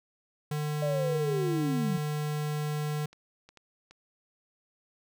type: tone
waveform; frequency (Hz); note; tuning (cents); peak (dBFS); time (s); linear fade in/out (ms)
square; 150; D3; +37; -30; 0.51-3.06; 5
type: linear sweep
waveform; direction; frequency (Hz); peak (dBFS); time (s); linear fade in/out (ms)
sine; down; 600 to 169.3; -28; 0.82-1.98; 5
type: clicks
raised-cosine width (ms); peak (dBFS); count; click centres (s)
0.2; -35; 6; 2.903 / 3.044 / 3.13 / 3.49 / 3.573 / 3.91
effects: none